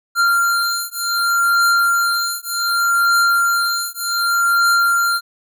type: beating tone pair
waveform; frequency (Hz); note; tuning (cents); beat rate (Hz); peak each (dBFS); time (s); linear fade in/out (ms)
square; 1387 / 1387.66; F6 / F6; -12 / -12; 0.66; -18; 0.15-5.21; 50
effects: none